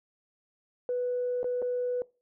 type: tone with dropouts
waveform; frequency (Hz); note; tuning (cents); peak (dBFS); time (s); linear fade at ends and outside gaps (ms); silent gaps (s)
sine; 493.9; B4; 0; -26; 0.89-2.02; 1; 1.431-1.443 / 1.619-1.624
effects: noise-tail reverb RT60 0.3 s tail -22 dB re dry + tanh soft clip ceiling -22 dBFS